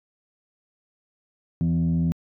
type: tone with frequency modulation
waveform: sine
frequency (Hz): 166.4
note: E3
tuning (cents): +17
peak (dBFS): -18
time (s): 1.61-2.12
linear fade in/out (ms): 0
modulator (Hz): 83.3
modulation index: 0.7
effects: tanh soft clip ceiling -16 dBFS